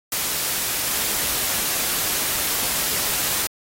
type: noise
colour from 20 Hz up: white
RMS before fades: -23 dBFS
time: 0.12-3.47 s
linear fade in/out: 2 ms
effects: AAC 48 kbps